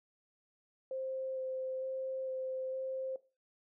sine tone with vibrato, 523.3 Hz, C5, in tune, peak -36 dBFS, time 0.91-3.16 s, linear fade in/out 2 ms, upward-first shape square, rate 1.1 Hz, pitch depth 8 cents each way, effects noise-tail reverb RT60 0.3 s tail -17 dB re dry

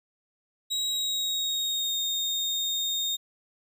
35% pulse tone with pitch glide, 3833 to 3692 Hz, A#7 to A#7, +47 to -17 cents, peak -25 dBFS, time 0.7-3.17 s, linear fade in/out 20 ms, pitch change -64 cents, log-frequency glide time 0.88-1.98 s, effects none

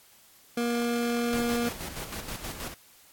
25% pulse tone, 237.2 Hz, A#3, 30 cents sharp, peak -22 dBFS, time 0.57-1.69 s, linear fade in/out 5 ms
pink noise with tremolo, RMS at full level -36 dBFS, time 1.33-2.74 s, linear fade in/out 0 ms, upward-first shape square, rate 6.3 Hz, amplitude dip 50%
effects white hiss -57 dBFS RMS until 3.12 s + AAC 64 kbps

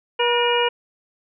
harmonic tone with a mistuned harmonic, 480 Hz, B4, 49 cents flat, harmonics 1 / 2 / 3 / 4 / 5 / 6, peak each -20 / -22 / -29 / -31 / -26 / -23 dBFS, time 0.19-0.69 s, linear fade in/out 10 ms, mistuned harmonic 4, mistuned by -85 cents, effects none

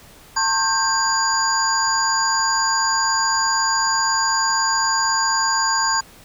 sine tone cluster, 902 / 1076 / 1584 / 4796 / 6860 Hz, A5 / C6 / G6 / D8 / A8, +43 / +48 / +18 / +36 / -45 cents, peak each -23 dBFS, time 0.36-6.01 s, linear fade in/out 10 ms, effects pink hiss -46 dBFS RMS until 6.24 s

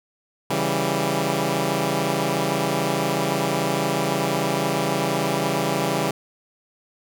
10% pulse chord, C# diminished, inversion none, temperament equal, 138.59 / 164.81 / 196 Hz, C#3 / E3 / G3, 0 / 0 / 0 cents, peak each -17 dBFS, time 0.5-6.11 s, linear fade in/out 5 ms, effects none

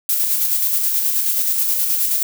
violet noise with tremolo, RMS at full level -17 dBFS, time 0.09-2.23 s, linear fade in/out 2 ms, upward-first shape square, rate 9.4 Hz, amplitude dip 30%, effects none

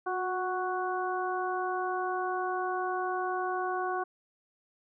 harmonic tone with a mistuned harmonic, 370 Hz, F#4, in tune, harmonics 1 / 2 / 3 / 4, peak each -34 / -33 / -35 / -38 dBFS, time 0.06-4.04 s, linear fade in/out 10 ms, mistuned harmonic 1, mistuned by -28 cents, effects none

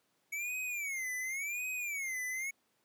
square tone with vibrato, 2245 Hz, C#7, 21 cents sharp, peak -36 dBFS, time 0.32-2.51 s, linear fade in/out 10 ms, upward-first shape sine, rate 0.91 Hz, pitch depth 200 cents each way, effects pink hiss -75 dBFS RMS until 2.84 s + high-pass 200 Hz 12 dB/octave

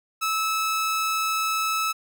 sawtooth tone, 1303 Hz, E6, 20 cents flat, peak -19 dBFS, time 0.21-1.93 s, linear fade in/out 20 ms, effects none

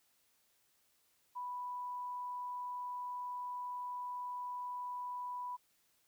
sine tone, 987.8 Hz, B5, in tune, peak -39 dBFS, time 1.35-5.57 s, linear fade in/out 20 ms, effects white hiss -74 dBFS RMS until 6.07 s

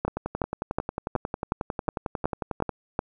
two click trains, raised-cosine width 1 ms, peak -10 / -14 dBFS, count 9 / 30, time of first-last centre 0.05-2.991 / 0.08-2.693 s, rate 2.72 / 11.1 Hz, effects none

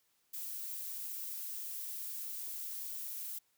violet noise, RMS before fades -42 dBFS, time 0.33-3.39 s, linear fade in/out 10 ms, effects white hiss -75 dBFS RMS until 3.57 s + high-pass 60 Hz 12 dB/octave

